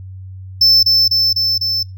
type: tone with echo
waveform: triangle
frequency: 5290 Hz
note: E8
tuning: 5 cents sharp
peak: -6 dBFS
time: 0.61-0.83 s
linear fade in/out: 5 ms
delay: 250 ms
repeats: 4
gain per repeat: -2 dB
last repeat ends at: 1.83 s
effects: noise-tail reverb RT60 0.2 s tail -21 dB re dry + added 94 Hz sine -29 dBFS peak until 1.97 s